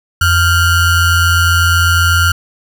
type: ring-modulated tone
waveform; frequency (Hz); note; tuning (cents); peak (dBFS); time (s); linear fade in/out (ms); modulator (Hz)
square; 740; F#5; 0; -6; 0.21-2.32; 5; 654
effects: none